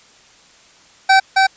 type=tone with echo; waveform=25% pulse; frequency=770 Hz; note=G5; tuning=31 cents flat; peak=-4 dBFS; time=1.09-1.2 s; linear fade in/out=10 ms; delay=270 ms; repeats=1; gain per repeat=-2 dB; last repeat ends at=1.47 s; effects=white hiss -48 dBFS RMS until 1.56 s + resampled to 16000 Hz